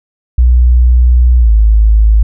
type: tone with pitch glide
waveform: sine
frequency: 61 to 53.72 Hz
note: B1 to A1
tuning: -21 to -41 cents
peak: -3 dBFS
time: 0.38-2.23 s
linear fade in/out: 5 ms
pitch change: -220 cents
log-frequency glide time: 1.39-1.51 s
effects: none